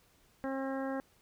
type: harmonic tone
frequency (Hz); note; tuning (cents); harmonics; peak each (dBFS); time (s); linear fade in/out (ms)
268.4; C4; +44; 1 / 2 / 3 / 4 / 5 / 6 / 7; -36 / -38 / -43 / -47 / -49 / -47 / -52; 0.44-1; 0
effects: pink hiss -67 dBFS RMS until 1.21 s